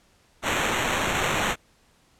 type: noise with sample-and-hold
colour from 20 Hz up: blue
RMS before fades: -25 dBFS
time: 0.42-1.56 s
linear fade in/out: 50 ms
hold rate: 4900 Hz
effects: pink hiss -61 dBFS RMS until 2.19 s + low-pass 10000 Hz 12 dB/octave